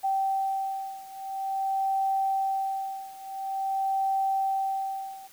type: beating tone pair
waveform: sine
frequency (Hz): 776 / 776.48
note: G5 / G5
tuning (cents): -18 / -17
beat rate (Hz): 0.48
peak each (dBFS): -28 / -30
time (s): 0.03-5.28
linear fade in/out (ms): 20
effects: white hiss -54 dBFS RMS until 5.32 s